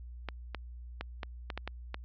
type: clicks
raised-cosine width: 0.3 ms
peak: -20 dBFS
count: 8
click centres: 0.287 / 0.547 / 1.01 / 1.232 / 1.502 / 1.576 / 1.676 / 1.944 s
effects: added 60 Hz sine -43 dBFS peak until 2.04 s + low-pass 4000 Hz 12 dB/octave